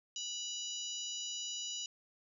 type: harmonic tone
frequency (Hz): 978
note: B5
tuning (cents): -17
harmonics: 3 / 4 / 5 / 6 / 7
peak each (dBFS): -42 / -47 / -50 / -45 / -45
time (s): 0.16-1.86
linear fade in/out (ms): 2
effects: none